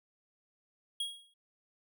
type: tone with exponential decay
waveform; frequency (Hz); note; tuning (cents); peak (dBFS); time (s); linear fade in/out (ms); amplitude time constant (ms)
square; 3294; G#7; -15; -31; 1-1.34; 5; 72
effects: none